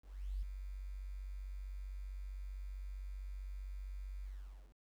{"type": "tone with ADSR envelope", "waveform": "sine", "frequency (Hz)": 47.72, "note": "G1", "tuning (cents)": -46, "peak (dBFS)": -35, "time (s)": [0.02, 4.76], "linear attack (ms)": 400, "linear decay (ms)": 10, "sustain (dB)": -7, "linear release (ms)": 510, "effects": ["11-bit"]}